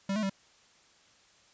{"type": "tone with pitch steps", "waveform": "square", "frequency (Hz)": [195.7, 215.7, 194.5], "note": ["G3", "A3", "G3"], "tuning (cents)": [-3, -34, -13], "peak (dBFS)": -29, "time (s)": [0.09, 0.297], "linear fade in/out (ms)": 5, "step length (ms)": 69, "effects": ["white hiss -62 dBFS RMS until 1.53 s", "resampled to 16000 Hz"]}